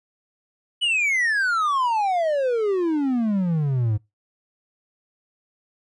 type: exponential sweep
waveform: triangle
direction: down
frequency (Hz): 3001 to 102.1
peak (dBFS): -17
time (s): 0.81-3.98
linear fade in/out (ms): 20
effects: noise-tail reverb RT60 0.2 s tail -22 dB re dry + resampled to 24000 Hz